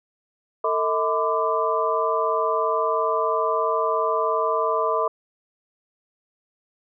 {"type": "tone cluster", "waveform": "sine", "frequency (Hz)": [449.7, 638, 1012, 1175], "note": ["A4", "D#5", "B5", "D6"], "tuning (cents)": [38, 43, 42, 1], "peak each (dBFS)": -25, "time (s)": [0.64, 5.08], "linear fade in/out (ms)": 5, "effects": []}